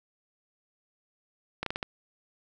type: slowing click train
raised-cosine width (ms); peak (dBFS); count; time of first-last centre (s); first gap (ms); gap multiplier
0.3; -15; 5; 1.63-1.829; 33; 1.28
effects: none